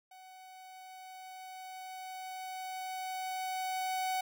45% pulse tone with level ramp, 749 Hz, F#5, 21 cents sharp, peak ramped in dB -52 to -31 dBFS, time 0.11-4.21 s, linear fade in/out 5 ms, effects none

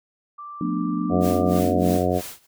sine tone with pitch glide, 1174.7 to 1186.3 Hz, D6 to D6, 0 to +17 cents, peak -34 dBFS, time 0.38-1.6 s, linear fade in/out 10 ms, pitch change +17 cents, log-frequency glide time 1.11-1.25 s
sine chord, B half-diminished seventh, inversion second, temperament just, 177.8 / 222.2 / 246.9 / 296.3 Hz, F3 / A3 / B3 / D4, +31 / +17 / 0 / +15 cents, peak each -27 / -29 / -28 / -26 dBFS, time 0.61-1.98 s, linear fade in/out 2 ms
harmonic tone, 90.4 Hz, F#2, 40 cents flat, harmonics 1 / 2 / 3 / 4 / 5 / 6 / 7 / 8, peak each -27 / -27 / -27 / -27 / -27 / -27 / -27 / -27 dBFS, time 1.09-2.22 s, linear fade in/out 50 ms
white noise with tremolo, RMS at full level -35 dBFS, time 1.2-2.47 s, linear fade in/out 50 ms, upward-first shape sine, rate 3.1 Hz, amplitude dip 95%
effects none

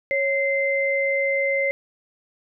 sine tone pair together, 550 / 2077 Hz, C#5 / C7, -14 / -13 cents, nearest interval octave + major seventh, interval 2301 cents, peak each -22 dBFS, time 0.11-1.71 s, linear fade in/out 0 ms, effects none

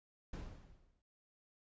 brown noise with exponential decay, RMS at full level -40 dBFS, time 0.33-1.02 s, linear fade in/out 5 ms, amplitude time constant 150 ms, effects resampled to 16000 Hz

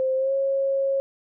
sine tone with pitch glide, 523.3 to 544.9 Hz, C5 to C#5, 0 to -30 cents, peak -20 dBFS, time 0-1 s, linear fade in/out 0 ms, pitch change +70 cents, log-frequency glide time 0.16-0.33 s, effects none

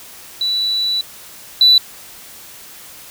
sine tone pair in turn, 3951 / 3970 Hz, B7 / B7, 0 / +8 cents, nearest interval unison, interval 8 cents, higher second, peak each -15 / -5 dBFS, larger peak second, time 0.41-1.01 / 1.61-1.78 s, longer first, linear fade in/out 2 ms, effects tanh soft clip ceiling -2 dBFS + white hiss -38 dBFS RMS until 3.1 s

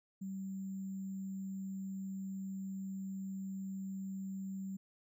sine tone with sample-and-hold, 192.4 Hz, G3, 32 cents flat, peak -39 dBFS, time 0.21-4.77 s, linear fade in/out 10 ms, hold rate 7350 Hz, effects none

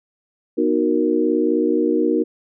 sine chord, B major seventh, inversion none, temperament equal, 246.9 / 311.1 / 370 / 466.2 Hz, B3 / D#4 / F#4 / A#4, 0 / 0 / 0 / 0 cents, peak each -23 / -19 / -21 / -21 dBFS, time 0.57-2.24 s, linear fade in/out 20 ms, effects none

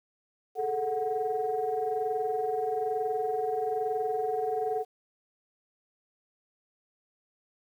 sine tone cluster, 421.5 / 442.6 / 739 Hz, G#4 / A4 / F#5, +26 / +10 / -2 cents, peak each -34 / -30 / -30 dBFS, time 0.55-4.85 s, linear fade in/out 50 ms, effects tanh soft clip ceiling -19 dBFS + 10-bit

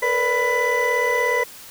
triangle tone cluster, 453.3 / 490.2 / 578 / 989 / 1993 Hz, A#4 / B4 / D5 / B5 / B6, -48 / -13 / -28 / +2 / +15 cents, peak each -24 / -20 / -26 / -22 / -19 dBFS, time 0.02-1.44 s, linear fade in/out 10 ms, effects tanh soft clip ceiling -10 dBFS + white hiss -41 dBFS RMS until 1.7 s

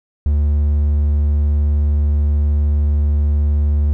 triangle tone, 73.42 Hz, D2, in tune, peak -10 dBFS, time 0.26-3.93 s, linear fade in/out 0 ms, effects none

